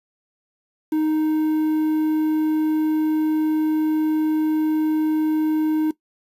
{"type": "tone with quantisation", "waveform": "triangle", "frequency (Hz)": 310.7, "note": "D#4", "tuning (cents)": -2, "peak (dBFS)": -15, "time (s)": [0.92, 5.91], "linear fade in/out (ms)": 5, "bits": 7, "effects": ["noise-tail reverb RT60 0.1 s tail -18 dB re dry", "resampled to 32000 Hz"]}